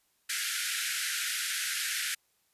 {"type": "band-pass noise", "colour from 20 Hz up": "pink", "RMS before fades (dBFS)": -33, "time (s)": [0.29, 2.15], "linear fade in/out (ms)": 10, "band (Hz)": [1400, 13000], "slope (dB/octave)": 96, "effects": ["white hiss -72 dBFS RMS until 2.53 s", "resampled to 32000 Hz"]}